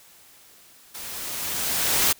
white noise with level ramp, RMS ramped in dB -37 to -19 dBFS, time 0.94-2.13 s, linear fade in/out 10 ms, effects white hiss -52 dBFS RMS until 2.19 s

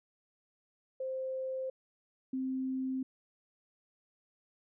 sine tone pair in turn, 523.3 / 261.6 Hz, C5 / C4, 0 / 0 cents, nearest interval octave, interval 1200 cents, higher first, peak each -34 / -32 dBFS, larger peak second, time 1-1.7 / 2.33-3.03 s, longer neither, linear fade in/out 5 ms, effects none

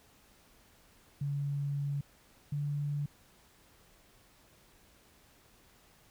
sine tone pair in turn, 142.1 / 145.09 Hz, C#3 / D3, +43 / -21 cents, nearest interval unison, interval 36 cents, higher second, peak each -31 / -31 dBFS, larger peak neither, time 1.21-2.01 / 2.52-3.06 s, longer first, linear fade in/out 5 ms, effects pink hiss -63 dBFS RMS until 6.1 s

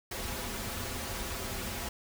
pink noise with comb filter, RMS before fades -37 dBFS, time 0.11-1.89 s, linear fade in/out 5 ms, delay 6.6 ms, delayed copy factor -0.7, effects none

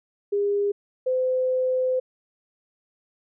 sine tone pair in turn, 405.9 / 512.3 Hz, G#4 / C5, -40 / -37 cents, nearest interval major third, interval 403 cents, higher second, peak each -20 dBFS, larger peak neither, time 0.32-0.72 / 1.06-2 s, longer second, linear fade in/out 10 ms, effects none

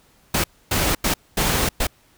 pink noise bursts at uneven times, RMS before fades -20 dBFS, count 5, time 0.34-0.44 / 0.71-0.95 / 1.04-1.14 / 1.37-1.69 / 1.8-1.87 s, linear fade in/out 5 ms, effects pink hiss -57 dBFS RMS until 2.17 s

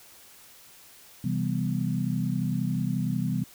sine chord, C major seventh, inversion none, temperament equal with one note detuned, 129.98 / 164.81 / 196 / 246.9 Hz, C3 / E3 / G3 / B3, -11 / 0 / 0 / 0 cents, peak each -30 / -30 / -30 / -32 dBFS, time 1.24-3.44 s, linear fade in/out 5 ms, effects white hiss -52 dBFS RMS until 3.54 s

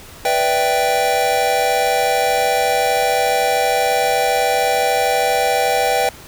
square chord, E minor seventh, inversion second, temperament equal, 493.9 / 587.3 / 659.3 / 784 Hz, B4 / D5 / E5 / G5, 0 / 0 / 0 / 0 cents, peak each -21 / -24 / -23 / -18 dBFS, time 0.25-6.09 s, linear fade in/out 2 ms, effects pink hiss -39 dBFS RMS until 6.27 s

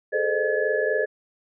sine tone cluster, 421 / 444.8 / 518 / 607 / 1707 Hz, G#4 / A4 / C5 / D#5 / G#6, +24 / +19 / -17 / -43 / +47 cents, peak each -27 dBFS, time 0.12-1.06 s, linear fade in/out 20 ms, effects none

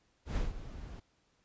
brown noise with ADSR envelope, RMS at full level -30 dBFS, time 0.25-1 s, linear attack 110 ms, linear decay 160 ms, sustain -14 dB, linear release 6 ms, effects pink hiss -73 dBFS RMS until 1.44 s + resampled to 16000 Hz

